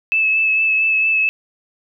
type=tone with vibrato; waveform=sine; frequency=2610 Hz; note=E7; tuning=18 cents flat; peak=-13 dBFS; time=0.12-1.29 s; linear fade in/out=0 ms; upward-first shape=sine; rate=4.4 Hz; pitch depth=18 cents each way; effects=none